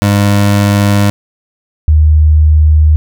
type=tone pair in turn; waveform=25% pulse / sine; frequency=101.6 / 76.87 Hz; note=G#2 / D#2; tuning=-38 / -20 cents; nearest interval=perfect fourth; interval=482 cents; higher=first; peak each=-3 dBFS; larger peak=neither; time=0.02-1.1 / 1.88-2.96 s; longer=neither; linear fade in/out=0 ms; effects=none